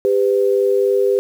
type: tone pair together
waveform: sine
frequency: 398.4 / 502 Hz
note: G4 / B4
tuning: +28 / +28 cents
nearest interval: major third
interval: 400 cents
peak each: -14 / -17 dBFS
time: 0.05-1.19 s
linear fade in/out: 0 ms
effects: 7-bit